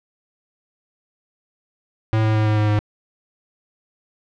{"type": "tone with pitch steps", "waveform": "square", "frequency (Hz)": [110, 108.99, 107.99, 106.99, 106.01, 105.03], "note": ["A2", "A2", "A2", "A2", "G#2", "G#2"], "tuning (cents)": [0, -16, -32, -48, 36, 20], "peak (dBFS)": -16, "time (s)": [2.13, 2.79], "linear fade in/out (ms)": 0, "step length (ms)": 110, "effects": ["low-pass 3000 Hz 12 dB/octave"]}